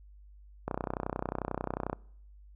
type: click train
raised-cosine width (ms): 1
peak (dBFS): -18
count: 40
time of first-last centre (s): 0.68-1.93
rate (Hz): 31.2
effects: noise-tail reverb RT60 0.7 s tail -26 dB re dry + added 50 Hz sine -51 dBFS peak until 2.55 s